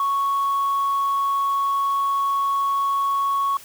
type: tone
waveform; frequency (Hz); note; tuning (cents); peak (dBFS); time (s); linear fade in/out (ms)
sine; 1108.7; C#6; 0; -17; 0-3.57; 2
effects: tanh soft clip ceiling -16 dBFS + white hiss -44 dBFS RMS until 3.64 s